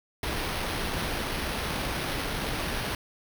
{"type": "noise with sample-and-hold", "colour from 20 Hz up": "pink", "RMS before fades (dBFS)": -31, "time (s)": [0.23, 2.95], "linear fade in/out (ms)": 2, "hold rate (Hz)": 7350, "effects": []}